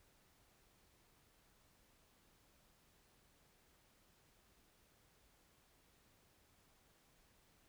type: silence
effects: pink hiss -72 dBFS RMS until 7.68 s